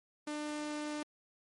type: tone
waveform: sawtooth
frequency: 299.2 Hz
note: D4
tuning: 32 cents sharp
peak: -33 dBFS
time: 0.27-1.03 s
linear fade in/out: 5 ms
effects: MP3 48 kbps